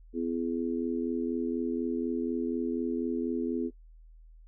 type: harmonic tone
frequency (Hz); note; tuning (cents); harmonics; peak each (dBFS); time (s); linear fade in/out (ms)
84.1; E2; +35; 3 / 4 / 5; -31 / -33 / -35; 0.13-3.71; 50
effects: noise-tail reverb RT60 0.1 s tail -21 dB re dry + added 40 Hz sine -50 dBFS peak until 4.47 s